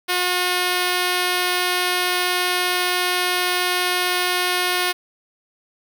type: tone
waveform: 5% pulse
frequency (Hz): 360.3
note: F#4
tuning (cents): -46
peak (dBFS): -7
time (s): 0.08-4.93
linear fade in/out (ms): 20
effects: none